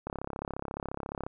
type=click train; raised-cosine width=1 ms; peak=-21 dBFS; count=42; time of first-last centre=0.07-1.265 s; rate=34.3 Hz; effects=none